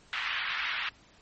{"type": "band-pass noise", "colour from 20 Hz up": "pink", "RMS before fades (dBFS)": -33, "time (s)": [0.13, 0.89], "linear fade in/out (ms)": 0, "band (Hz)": [1300, 3200], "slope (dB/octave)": 24, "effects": ["pink hiss -59 dBFS RMS until 1.21 s", "MP3 32 kbps"]}